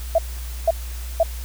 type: tone bursts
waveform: sine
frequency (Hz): 661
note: E5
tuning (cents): +5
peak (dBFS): -12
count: 3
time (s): 0.15-1.232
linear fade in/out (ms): 5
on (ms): 34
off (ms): 490
effects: added 60 Hz sine -28 dBFS peak until 1.44 s + white hiss -40 dBFS RMS until 1.44 s